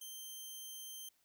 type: tone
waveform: 10% pulse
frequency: 3136 Hz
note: G7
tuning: in tune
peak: -38 dBFS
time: 0.01-1.09 s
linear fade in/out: 5 ms
effects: white hiss -75 dBFS RMS until 1.24 s